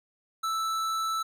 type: tone with tanh clipping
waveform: sine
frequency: 1318.5 Hz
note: E6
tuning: in tune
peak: -29 dBFS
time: 0.43-1.23 s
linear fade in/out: 10 ms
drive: 17 dB
effects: none